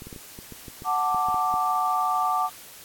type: clicks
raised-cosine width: 3 ms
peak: -27 dBFS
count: 12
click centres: 0.021 / 0.07 / 0.128 / 0.162 / 0.389 / 0.523 / 0.682 / 0.821 / 1.146 / 1.286 / 1.344 / 1.54 s
type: chord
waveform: sine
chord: D major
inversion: first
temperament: equal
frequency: 740 / 880 / 1174.7 Hz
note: F#5 / A5 / D6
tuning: 0 / 0 / 0 cents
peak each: -26 / -28 / -24 dBFS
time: 0.84-2.5 s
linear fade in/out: 50 ms
effects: white hiss -45 dBFS RMS until 2.84 s + AAC 64 kbps